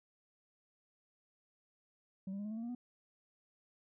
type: tone with pitch steps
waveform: sine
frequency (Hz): 190.9 / 197.86 / 205.1 / 212.6 / 220.3 / 228.3 / 236.7 / 245.3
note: G3 / G3 / G#3 / G#3 / A3 / A#3 / A#3 / B3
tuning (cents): -46 / +16 / -21 / +41 / +2 / -36 / +27 / -12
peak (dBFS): -36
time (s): 2.27-2.75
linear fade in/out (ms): 5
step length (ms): 60
effects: tanh soft clip ceiling -38 dBFS